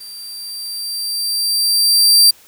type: tone with level ramp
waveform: sawtooth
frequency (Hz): 4699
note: D8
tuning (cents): 0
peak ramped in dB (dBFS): -29 to -3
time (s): 0-2.31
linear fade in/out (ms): 10
effects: white hiss -47 dBFS RMS until 2.47 s